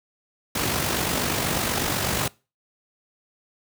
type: noise with amplitude modulation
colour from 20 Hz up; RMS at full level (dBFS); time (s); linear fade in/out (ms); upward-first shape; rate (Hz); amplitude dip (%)
pink; -22; 0.55-2.28; 5; sine; 48.2; 45
effects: noise-tail reverb RT60 0.3 s tail -23 dB re dry + high-pass 80 Hz 12 dB/octave